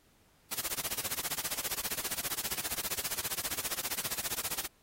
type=noise with tremolo; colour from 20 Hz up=white; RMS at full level=-32 dBFS; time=0.51-4.67 s; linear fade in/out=20 ms; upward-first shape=sine; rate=15 Hz; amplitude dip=100%; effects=pink hiss -67 dBFS RMS until 4.82 s + AAC 48 kbps